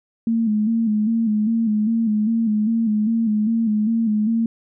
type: tone with vibrato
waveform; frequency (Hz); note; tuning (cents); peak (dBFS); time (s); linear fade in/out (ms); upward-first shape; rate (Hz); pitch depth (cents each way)
sine; 220; A3; 0; -16; 0.27-4.46; 2; square; 2.5; 63
effects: none